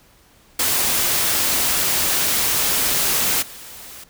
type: noise with level steps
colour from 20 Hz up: white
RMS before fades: -19 / -38 dBFS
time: 0.59-4.04 s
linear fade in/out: 5 ms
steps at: 3.41 s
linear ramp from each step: 20 ms
effects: pink hiss -53 dBFS RMS until 4.09 s